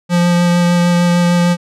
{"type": "tone with vibrato", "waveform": "square", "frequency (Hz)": 174.61, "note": "F3", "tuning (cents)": 0, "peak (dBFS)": -10, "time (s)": [0.09, 1.57], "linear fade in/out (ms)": 50, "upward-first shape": "triangle", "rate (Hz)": 6.6, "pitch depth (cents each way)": 13, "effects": ["low-pass 9000 Hz 12 dB/octave"]}